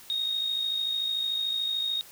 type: tone with amplitude modulation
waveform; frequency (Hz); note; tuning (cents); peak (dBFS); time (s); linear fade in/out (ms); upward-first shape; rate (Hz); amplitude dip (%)
sine; 3729; A#7; 0; -24; 0.1-2.01; 0; sine; 53.5; 50
effects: white hiss -50 dBFS RMS until 2.11 s